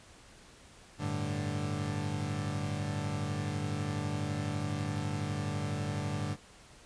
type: chord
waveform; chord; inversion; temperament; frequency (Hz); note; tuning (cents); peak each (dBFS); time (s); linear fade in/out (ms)
30% pulse; G suspended second; none; equal; 98 / 110 / 146.83; G2 / A2 / D3; 0 / 0 / 0; -34 / -36 / -33; 0.98-6.37; 50
effects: pink hiss -56 dBFS RMS until 6.85 s + resampled to 22050 Hz